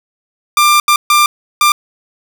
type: tone bursts at uneven times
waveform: sawtooth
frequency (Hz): 1190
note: D6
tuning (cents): +22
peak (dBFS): -3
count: 4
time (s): 0.57-0.8 / 0.88-0.96 / 1.1-1.26 / 1.61-1.72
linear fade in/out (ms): 2
effects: none